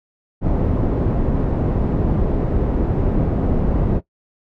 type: low-pass noise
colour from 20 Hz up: pink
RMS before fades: -18 dBFS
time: 0.41-4.01 s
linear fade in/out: 50 ms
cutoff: 460 Hz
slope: 12 dB/octave
effects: noise-tail reverb RT60 0.1 s tail -17 dB re dry